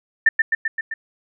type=tone with echo; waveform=sine; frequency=1790 Hz; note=A6; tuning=29 cents sharp; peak=-9 dBFS; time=0.26-0.29 s; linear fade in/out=5 ms; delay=130 ms; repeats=5; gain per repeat=-3 dB; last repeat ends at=0.94 s; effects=none